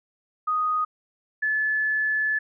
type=tone pair in turn; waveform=sine; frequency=1244.5 / 1728.4 Hz; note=D#6 / A6; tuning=0 / -31 cents; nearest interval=tritone; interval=569 cents; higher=second; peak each=-21 dBFS; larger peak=neither; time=0.47-0.85 / 1.42-2.39 s; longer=second; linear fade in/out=10 ms; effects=none